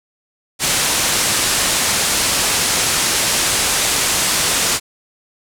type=low-pass noise; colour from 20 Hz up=white; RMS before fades=-17 dBFS; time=0.59-4.8 s; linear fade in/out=50 ms; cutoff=10000 Hz; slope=24 dB/octave; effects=none